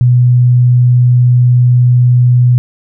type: tone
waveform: sine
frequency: 123.47 Hz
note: B2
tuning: in tune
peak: -4 dBFS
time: 0.01-2.58 s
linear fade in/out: 0 ms
effects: none